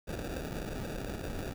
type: noise with sample-and-hold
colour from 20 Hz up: pink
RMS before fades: -38 dBFS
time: 0.07-1.54 s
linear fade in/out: 20 ms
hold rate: 1050 Hz
effects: none